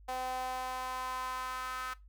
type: tone with high-pass filter sweep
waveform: sawtooth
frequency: 256.1 Hz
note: C4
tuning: 37 cents flat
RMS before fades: -38 dBFS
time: 0.08-1.94 s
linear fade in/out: 10 ms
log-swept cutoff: 700 to 1300 Hz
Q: 4.2
effects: noise-tail reverb RT60 0.2 s tail -19 dB re dry + added 50 Hz sine -53 dBFS peak until 2.08 s